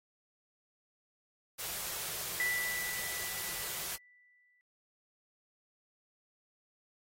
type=band-stop noise; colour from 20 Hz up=white; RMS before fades=-39 dBFS; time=1.58-3.97 s; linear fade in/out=20 ms; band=210 to 320 Hz; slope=96 dB/octave
type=tone with exponential decay; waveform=sine; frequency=1975.5 Hz; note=B6; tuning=in tune; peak=-29 dBFS; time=2.4-4.61 s; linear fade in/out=0 ms; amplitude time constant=480 ms
effects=AAC 48 kbps